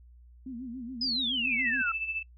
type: tone with vibrato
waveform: sine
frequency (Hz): 246.9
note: B3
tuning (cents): 0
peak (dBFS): -36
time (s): 0.46-1.82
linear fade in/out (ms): 5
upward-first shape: sine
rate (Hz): 7.1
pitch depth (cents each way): 130
type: exponential sweep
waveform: sine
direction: down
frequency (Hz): 5120 to 1318.5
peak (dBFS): -27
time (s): 1.01-1.92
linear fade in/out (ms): 5
type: tone with tremolo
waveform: sine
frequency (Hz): 2637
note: E7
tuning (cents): 0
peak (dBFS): -28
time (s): 1.44-2.23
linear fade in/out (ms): 10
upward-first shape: sine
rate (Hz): 14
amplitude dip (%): 65
effects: noise-tail reverb RT60 0.1 s tail -22 dB re dry + added 60 Hz sine -51 dBFS peak until 2.37 s